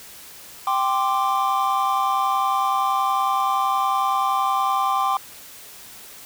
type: chord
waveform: triangle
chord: G suspended fourth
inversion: none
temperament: just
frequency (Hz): 784 / 1045.3 / 1176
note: G5 / C6 / D6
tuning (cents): 0 / -2 / +2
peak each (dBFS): -21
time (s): 0.67-5.17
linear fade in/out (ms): 2
effects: white hiss -42 dBFS RMS until 6.25 s